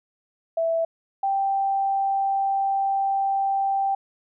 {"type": "tone pair in turn", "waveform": "sine", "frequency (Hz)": [659.3, 784], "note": ["E5", "G5"], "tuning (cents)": [0, 0], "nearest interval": "minor third", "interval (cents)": 300, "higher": "second", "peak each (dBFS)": -20, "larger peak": "neither", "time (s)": [[0.57, 0.85], [1.23, 3.95]], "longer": "second", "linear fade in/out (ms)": 5, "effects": []}